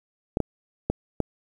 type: clicks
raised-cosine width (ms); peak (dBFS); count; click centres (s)
2; -9; 4; 0.371 / 0.403 / 0.9 / 1.203
effects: 8-bit